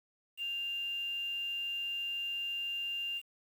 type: tone with quantisation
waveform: sine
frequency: 2794 Hz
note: F7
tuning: in tune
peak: -34 dBFS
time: 0.37-3.22 s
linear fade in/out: 50 ms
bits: 9
effects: none